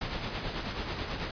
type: noise with tremolo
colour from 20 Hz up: pink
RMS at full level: -33 dBFS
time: 0.01-1.31 s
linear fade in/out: 5 ms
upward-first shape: sine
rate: 9.2 Hz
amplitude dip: 45%
effects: resampled to 11025 Hz